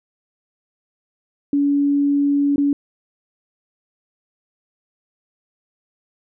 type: tone with dropouts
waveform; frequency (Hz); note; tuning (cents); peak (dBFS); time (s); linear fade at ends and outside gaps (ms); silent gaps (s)
sine; 284.4; C#4; +45; -14; 1.53-2.73; 2; 2.56-2.58
effects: none